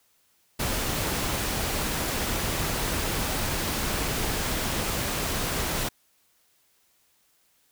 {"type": "noise", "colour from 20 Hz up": "pink", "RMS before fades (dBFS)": -28, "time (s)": [0.59, 5.89], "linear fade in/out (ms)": 10, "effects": ["white hiss -66 dBFS RMS until 7.71 s"]}